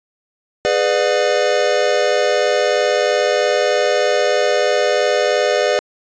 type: chord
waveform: square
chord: G# diminished seventh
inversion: none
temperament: just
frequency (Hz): 415.3 / 498.4 / 598 / 717.6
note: G#4 / B4 / D5 / F5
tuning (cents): 0 / +16 / +31 / +47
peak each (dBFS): -21 / -19 / -18 / -24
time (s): 0.65-5.79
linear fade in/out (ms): 0
effects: resampled to 16000 Hz